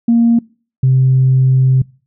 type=tone pair in turn; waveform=sine; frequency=233.1 / 130.82 Hz; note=A#3 / C3; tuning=0 / 0 cents; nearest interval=minor seventh; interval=1000 cents; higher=first; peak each=-6 dBFS; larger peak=neither; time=0.08-0.39 / 0.83-1.82 s; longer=second; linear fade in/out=5 ms; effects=noise-tail reverb RT60 0.4 s tail -25 dB re dry + tanh soft clip ceiling -3 dBFS